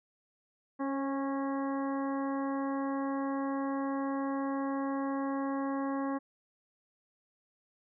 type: harmonic tone with a mistuned harmonic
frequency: 274.6 Hz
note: C#4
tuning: 16 cents flat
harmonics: 1 / 2 / 3 / 4 / 5 / 6 / 7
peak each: -32 / -39 / -41 / -40 / -53 / -49 / -52 dBFS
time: 0.79-6.19 s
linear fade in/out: 20 ms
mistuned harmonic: 2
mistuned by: -21 cents
effects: none